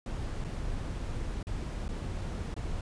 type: noise with dropouts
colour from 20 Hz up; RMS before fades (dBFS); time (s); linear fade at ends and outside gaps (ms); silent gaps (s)
brown; -35; 0.06-2.81; 2; 0.442-0.446 / 1.429-1.469 / 1.881-1.889 / 2.542-2.564
effects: resampled to 22050 Hz